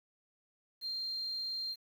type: tone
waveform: triangle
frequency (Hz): 4186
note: C8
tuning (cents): 0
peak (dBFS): -32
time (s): 0.81-1.76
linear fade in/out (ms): 50
effects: tanh soft clip ceiling -34 dBFS + 10-bit